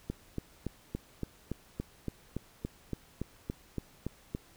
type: click train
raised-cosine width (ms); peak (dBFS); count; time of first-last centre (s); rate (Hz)
3; -21; 16; 0.1-4.349; 3.53
effects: pink hiss -60 dBFS RMS until 4.56 s